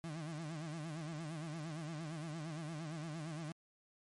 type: tone with vibrato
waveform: 35% pulse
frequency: 158 Hz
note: D#3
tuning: 27 cents sharp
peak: -40 dBFS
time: 0.04-3.52 s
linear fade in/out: 0 ms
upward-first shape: sine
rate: 8.7 Hz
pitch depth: 120 cents each way
effects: MP3 48 kbps